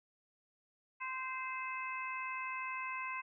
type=harmonic tone; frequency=519 Hz; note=C5; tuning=14 cents flat; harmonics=2 / 3 / 4 / 5; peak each=-41 / -48 / -44 / -44 dBFS; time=1-3.22 s; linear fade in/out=20 ms; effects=none